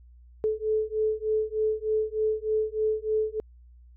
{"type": "beating tone pair", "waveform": "sine", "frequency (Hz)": [431.8, 435.1], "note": ["A4", "A4"], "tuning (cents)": [-33, -19], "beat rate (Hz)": 3.3, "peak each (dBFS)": -27, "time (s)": [0.44, 3.4], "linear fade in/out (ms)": 0, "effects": ["added 60 Hz sine -49 dBFS peak until 3.96 s"]}